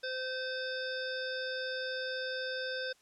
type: harmonic tone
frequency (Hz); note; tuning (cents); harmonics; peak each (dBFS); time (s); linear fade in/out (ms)
516; C5; -24; 1 / 3 / 5 / 7 / 9 / 10; -38 / -38 / -51 / -44 / -47 / -45; 0.03-2.93; 10
effects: white hiss -66 dBFS RMS until 3.01 s + low-pass 8000 Hz 12 dB/octave